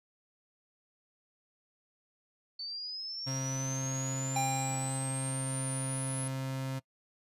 sine linear sweep, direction up, 4492 to 10210 Hz, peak -37 dBFS, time 2.59-6.28 s, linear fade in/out 5 ms
35% pulse tone, 132.9 Hz, C3, 27 cents sharp, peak -32 dBFS, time 3.26-6.8 s, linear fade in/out 20 ms
square tone with exponential decay, 798 Hz, G5, 31 cents sharp, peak -29 dBFS, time 4.36-5.7 s, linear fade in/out 2 ms, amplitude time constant 290 ms
effects noise-tail reverb RT60 0.1 s tail -22 dB re dry + resampled to 32000 Hz

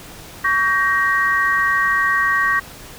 sine chord, G diminished, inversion second, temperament just, 1128.9 / 1568 / 1881.6 Hz, Db6 / G6 / Bb6, +31 / 0 / +16 cents, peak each -19 / -21 / -17 dBFS, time 0.44-2.6 s, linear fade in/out 10 ms, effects pink hiss -38 dBFS RMS until 2.98 s

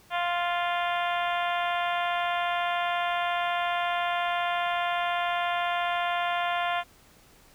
harmonic tone, 349.2 Hz, F4, in tune, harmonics 2 / 3 / 4 / 5 / 6 / 7 / 8 / 9 / 10, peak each -28 / -32 / -34 / -36 / -38 / -39 / -40 / -41 / -42 dBFS, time 0.1-6.84 s, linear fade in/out 50 ms, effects pink hiss -57 dBFS RMS until 7.54 s

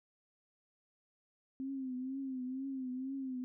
sine tone with vibrato, 262.1 Hz, C4, 3 cents sharp, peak -37 dBFS, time 1.6-3.44 s, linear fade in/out 0 ms, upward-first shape triangle, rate 2.1 Hz, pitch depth 82 cents each way, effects none

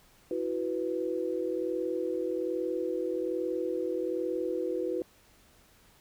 sine chord, E suspended second, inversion none, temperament just, 329.6 / 370.8 / 494.4 Hz, E4 / F#4 / B4, 0 / +4 / +2 cents, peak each -34 / -33 / -33 dBFS, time 0.31-5.02 s, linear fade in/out 2 ms, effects pink hiss -61 dBFS RMS until 6 s

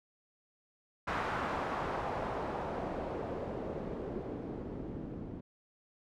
white noise with low-pass filter sweep, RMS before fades -38 dBFS, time 1.07-5.41 s, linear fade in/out 10 ms, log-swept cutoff 1300 to 260 Hz, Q 1.3, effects none

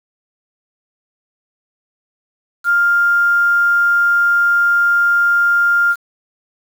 sine tone with quantisation, 1400 Hz, F6, 4 cents sharp, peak -10 dBFS, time 2.64-5.96 s, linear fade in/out 50 ms, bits 6, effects none

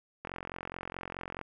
click train, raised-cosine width 0.5 ms, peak -23 dBFS, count 53, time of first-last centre 0.25-1.413 s, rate 44.7 Hz, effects none

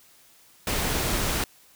pink noise, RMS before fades -26 dBFS, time 0.67-1.44 s, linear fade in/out 2 ms, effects white hiss -56 dBFS RMS until 1.75 s

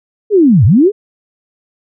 sine linear two-way sweep, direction down then up, 440 to 87.31 to 440 Hz, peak -4 dBFS, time 0.3-0.92 s, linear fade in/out 50 ms, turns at 0.65 s, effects none

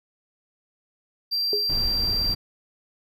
triangle tone, 4717 Hz, D8, 7 cents sharp, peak -21 dBFS, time 1.31-2.35 s, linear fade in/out 20 ms
sine tone with exponential decay, 414.4 Hz, G#4, 4 cents flat, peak -20 dBFS, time 1.53-1.71 s, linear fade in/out 1 ms, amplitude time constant 37 ms
brown noise, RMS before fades -29 dBFS, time 1.69-2.35 s, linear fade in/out 10 ms
effects none

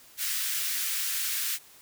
white high-pass noise, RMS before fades -30 dBFS, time 0.17-1.59 s, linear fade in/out 50 ms, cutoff 1500 Hz, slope 24 dB/octave, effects white hiss -54 dBFS RMS until 1.81 s

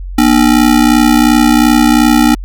square ring-modulated tone, 269.8 Hz, C#4, 47 cents flat, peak -3 dBFS, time 0.18-2.35 s, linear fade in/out 5 ms, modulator 31.4 Hz, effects added 45 Hz sine -20 dBFS peak until 2.44 s

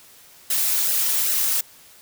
blue noise with flanger, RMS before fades -21 dBFS, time 0.5-1.61 s, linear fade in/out 5 ms, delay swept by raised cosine 0.85 to 4.35 ms, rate 2.5 Hz, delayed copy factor -0.8, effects white hiss -49 dBFS RMS until 2.01 s

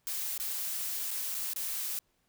blue noise with dropouts, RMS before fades -35 dBFS, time 0.07-1.99 s, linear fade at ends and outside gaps 0 ms, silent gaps 0.378-0.399 / 1.107-1.112 / 1.345-1.349 / 1.534-1.561 s, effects pink hiss -74 dBFS RMS until 2.28 s

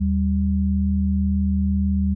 sine tone pair together, 77.78 / 195.99 Hz, D#2 / G3, 0 / 0 cents, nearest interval octave + major third, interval 1600 cents, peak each -20 dBFS, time 0-2.15 s, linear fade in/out 20 ms, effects none

